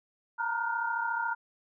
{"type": "tone cluster", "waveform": "sine", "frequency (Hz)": [913, 947, 1411, 1516], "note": ["A#5", "A#5", "F6", "F#6"], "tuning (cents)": [-36, 27, 17, 42], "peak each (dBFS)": [-34, -34, -32, -40], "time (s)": [0.38, 1.35], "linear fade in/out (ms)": 20, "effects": []}